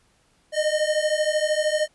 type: beating tone pair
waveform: square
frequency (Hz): 606 / 619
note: D#5 / D#5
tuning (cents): -46 / -9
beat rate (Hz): 13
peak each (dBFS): -24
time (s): 0.52-1.88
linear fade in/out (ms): 50
effects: pink hiss -63 dBFS RMS until 1.94 s + resampled to 24000 Hz